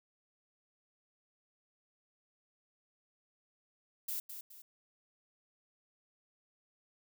violet noise with echo, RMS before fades -38 dBFS, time 4.08-4.2 s, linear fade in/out 5 ms, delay 210 ms, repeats 2, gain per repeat -8 dB, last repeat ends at 4.62 s, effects none

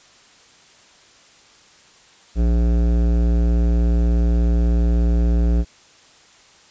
sine tone with hard clipping, 58.27 Hz, A#1, in tune, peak -16 dBFS, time 2.35-5.65 s, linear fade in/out 50 ms, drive 15 dB, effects white hiss -50 dBFS RMS until 6.7 s + resampled to 16000 Hz

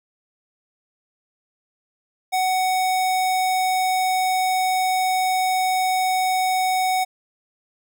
square tone, 746 Hz, F#5, 14 cents sharp, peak -19 dBFS, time 2.32-7.05 s, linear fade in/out 20 ms, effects none

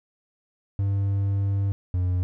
triangle tone pair in turn, 99 / 90.41 Hz, G2 / F#2, +18 / -40 cents, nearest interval major second, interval 158 cents, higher first, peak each -19 dBFS, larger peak neither, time 0.79-1.72 / 1.94-2.23 s, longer first, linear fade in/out 0 ms, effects none

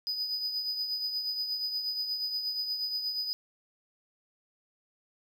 triangle tone with tremolo, 4978 Hz, D#8, in tune, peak -27 dBFS, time 0.07-3.33 s, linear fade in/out 0 ms, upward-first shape triangle, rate 8.4 Hz, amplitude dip 55%, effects none

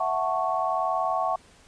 sine chord, F# minor seventh, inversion third, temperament equal, 659.3 / 740 / 880 / 1108.7 Hz, E5 / F#5 / A5 / C#6, 0 / 0 / 0 / 0 cents, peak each -29 / -27 / -32 / -28 dBFS, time 0-1.36 s, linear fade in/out 5 ms, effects pink hiss -55 dBFS RMS until 1.67 s + resampled to 22050 Hz

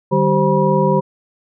sine tone cluster, 151.2 / 194.2 / 386.9 / 525 / 966 Hz, D#3 / G3 / G4 / C5 / B5, -49 / -16 / -23 / +6 / -39 cents, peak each -18 dBFS, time 0.11-1.01 s, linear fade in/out 20 ms, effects none

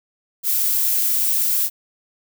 violet noise, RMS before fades -19 dBFS, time 0.43-1.7 s, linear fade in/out 50 ms, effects none

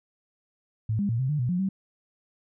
sine tone with pitch steps, 109.6 / 202.3 / 115.7 / 130.9 / 149.5 / 123.1 / 178.8 / 192.1 Hz, A2 / G#3 / A#2 / C3 / D3 / B2 / F3 / G3, -6 / -45 / -13 / +1 / +31 / -5 / +41 / -35 cents, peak -23 dBFS, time 0.89-1.69 s, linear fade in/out 5 ms, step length 100 ms, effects none

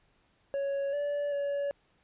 triangle tone with pitch steps, 556 / 578 / 567 Hz, C#5 / D5 / C#5, +5 / -28 / +39 cents, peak -27 dBFS, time 0.54-1.71 s, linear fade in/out 0 ms, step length 390 ms, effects pink hiss -69 dBFS RMS until 2.03 s + resampled to 8000 Hz

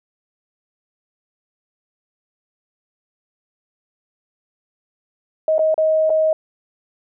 sine tone with dropouts, 630 Hz, D#5, 21 cents sharp, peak -13 dBFS, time 5.48-6.33 s, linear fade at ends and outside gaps 2 ms, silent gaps 5.582-5.592 / 5.743-5.779 / 6.096-6.102 s, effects none

